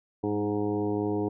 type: harmonic tone with a mistuned harmonic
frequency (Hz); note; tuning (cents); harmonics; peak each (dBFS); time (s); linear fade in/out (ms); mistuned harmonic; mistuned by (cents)
103.83; G#2; 0; 1 / 2 / 3 / 4 / 5 / 7 / 8 / 9; -35 / -35 / -29 / -30 / -40 / -39 / -44 / -42; 0.23-1.29; 10; 2; -22
effects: none